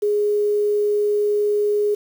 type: tone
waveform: sine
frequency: 415.3 Hz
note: G#4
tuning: in tune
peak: -16 dBFS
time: 0.02-1.95 s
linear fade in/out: 10 ms
effects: 7-bit